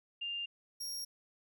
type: tone pair in turn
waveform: sine / sawtooth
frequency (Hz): 2800 / 5586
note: F7 / F8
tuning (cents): +4 / -1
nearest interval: octave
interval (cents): 1195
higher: second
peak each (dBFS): -36 / -36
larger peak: neither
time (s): 0.21-0.46 / 0.8-1.05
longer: neither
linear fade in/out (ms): 10
effects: none